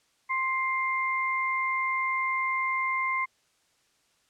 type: tone pair together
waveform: sine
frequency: 1050 / 2100 Hz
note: C6 / C7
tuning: +6 / +6 cents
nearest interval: octave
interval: 1200 cents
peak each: -28 dBFS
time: 0.29-3.26 s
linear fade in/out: 20 ms
effects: white hiss -68 dBFS RMS until 4.29 s + low-pass 8000 Hz 12 dB/octave